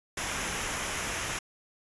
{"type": "noise with comb filter", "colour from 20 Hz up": "pink", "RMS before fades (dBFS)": -33, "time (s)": [0.17, 1.39], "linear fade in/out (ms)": 5, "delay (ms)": 0.23, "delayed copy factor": -0.55, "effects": ["resampled to 24000 Hz"]}